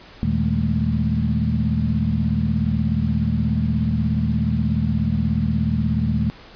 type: tone cluster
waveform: sine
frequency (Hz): 80.4 / 119.4 / 158.8 / 206 / 222.7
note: E2 / A#2 / D#3 / G#3 / A3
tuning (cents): -43 / +42 / +36 / -14 / +21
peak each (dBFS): -24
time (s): 0.23-6.3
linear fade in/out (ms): 0
effects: pink hiss -44 dBFS RMS until 6.55 s + resampled to 11025 Hz